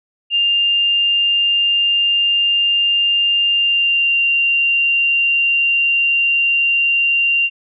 sine tone with pitch glide, 2800 to 2774 Hz, F7 to F7, +4 to -12 cents, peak -12 dBFS, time 0.3-7.5 s, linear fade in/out 50 ms, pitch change -16 cents, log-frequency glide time 3.51-4.2 s, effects none

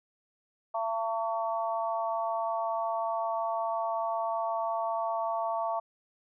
harmonic tone, 225.4 Hz, A3, 42 cents sharp, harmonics 3 / 4 / 5, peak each -31 / -33 / -35 dBFS, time 0.74-5.8 s, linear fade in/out 10 ms, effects none

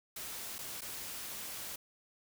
white noise with dropouts, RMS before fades -43 dBFS, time 0.16-1.76 s, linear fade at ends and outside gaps 5 ms, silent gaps 0.584-0.588 / 0.809-0.817 s, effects none

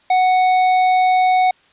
sine tone with tanh clipping, 740 Hz, F#5, in tune, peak -13 dBFS, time 0.1-1.51 s, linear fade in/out 5 ms, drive 10 dB, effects white hiss -54 dBFS RMS until 1.72 s + resampled to 8000 Hz

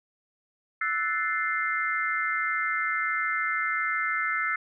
sine chord, F# half-diminished seventh, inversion third, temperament equal, 1318.5 / 1480 / 1760 / 2093 Hz, E6 / F#6 / A6 / C7, 0 / 0 / 0 / 0 cents, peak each -30 / -33 / -31 / -29 dBFS, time 0.81-4.56 s, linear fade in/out 5 ms, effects none

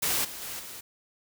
white noise with level steps, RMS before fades -27 / -40 / -37 / -42 dBFS, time 0.02-0.81 s, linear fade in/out 10 ms, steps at 0.24 / 0.41 / 0.59 s, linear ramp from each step 10 ms, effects none

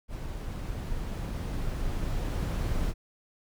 brown noise with level ramp, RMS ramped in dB -36 to -28 dBFS, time 0.08-2.94 s, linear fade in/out 50 ms, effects none

